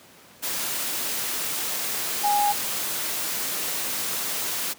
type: tone in noise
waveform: sine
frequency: 822 Hz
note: G#5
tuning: 18 cents flat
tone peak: -19 dBFS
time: 2.23-2.53 s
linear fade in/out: 20 ms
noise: white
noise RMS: -28 dBFS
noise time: 0.42-4.74 s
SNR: +6 dB
effects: pink hiss -50 dBFS RMS until 4.78 s + high-pass 150 Hz 12 dB/octave